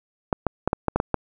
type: clicks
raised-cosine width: 1 ms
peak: -6 dBFS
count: 8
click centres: 0.328 / 0.467 / 0.676 / 0.731 / 0.883 / 0.96 / 1.001 / 1.143 s
effects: none